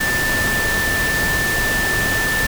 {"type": "tone in noise", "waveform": "sine", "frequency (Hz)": 1772, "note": "A6", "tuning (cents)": 12, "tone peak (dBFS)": -18, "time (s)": [0, 2.47], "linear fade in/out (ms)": 10, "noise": "pink", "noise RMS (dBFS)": -22, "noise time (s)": [0, 2.47], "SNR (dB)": 1, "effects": []}